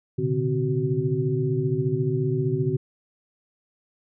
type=tone cluster; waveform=sine; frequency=119 / 132.6 / 147.4 / 261.1 / 375.3 Hz; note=A#2 / C3 / D3 / C4 / F#4; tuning=+36 / +23 / +7 / -3 / +25 cents; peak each=-30 / -27 / -26 / -32 / -26 dBFS; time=0.18-2.77 s; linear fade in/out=10 ms; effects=none